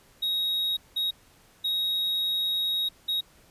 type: tone bursts at uneven times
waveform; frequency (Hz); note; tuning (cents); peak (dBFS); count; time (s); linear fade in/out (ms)
triangle; 3782; A#7; +24; -23; 4; 0.22-0.77 / 0.96-1.11 / 1.64-2.89 / 3.08-3.21; 10
effects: pink hiss -58 dBFS RMS until 3.5 s + resampled to 32000 Hz